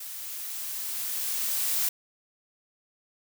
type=noise with level ramp; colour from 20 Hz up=blue; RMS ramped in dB=-39 to -26 dBFS; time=0-1.89 s; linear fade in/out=5 ms; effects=none